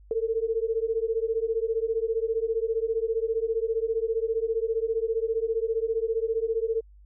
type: beating tone pair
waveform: sine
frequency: 443.5 / 458.5 Hz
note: A4 / A#4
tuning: +14 / -29 cents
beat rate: 15 Hz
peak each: -27 dBFS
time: 0.11-6.81 s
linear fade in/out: 2 ms
effects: added 50 Hz sine -49 dBFS peak until 7.05 s